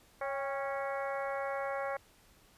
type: harmonic tone with a mistuned harmonic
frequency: 276.1 Hz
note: C#4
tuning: 7 cents flat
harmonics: 2 / 3 / 4 / 5 / 6 / 7 / 8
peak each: -36 / -40 / -42 / -44 / -46 / -47 / -48 dBFS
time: 0.21-1.97 s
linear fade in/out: 5 ms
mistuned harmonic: 3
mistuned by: -50 cents
effects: pink hiss -63 dBFS RMS until 2.57 s + resampled to 32000 Hz